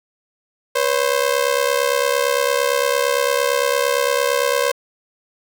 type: ring-modulated tone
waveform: sawtooth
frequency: 523.3 Hz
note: C5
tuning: in tune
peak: -9 dBFS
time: 0.75-4.72 s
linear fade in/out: 10 ms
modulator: 34.4 Hz
effects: 8-bit